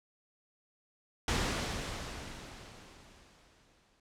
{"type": "noise with exponential decay", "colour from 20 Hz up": "pink", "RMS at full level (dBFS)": -30, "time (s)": [1.28, 4], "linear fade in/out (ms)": 2, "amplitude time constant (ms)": 590, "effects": ["low-pass 7000 Hz 12 dB/octave"]}